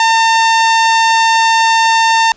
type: tone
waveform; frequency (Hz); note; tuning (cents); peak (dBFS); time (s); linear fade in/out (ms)
sawtooth; 904; A5; +47; -4; 0-2.32; 2
effects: pink hiss -46 dBFS RMS until 2.36 s + resampled to 16000 Hz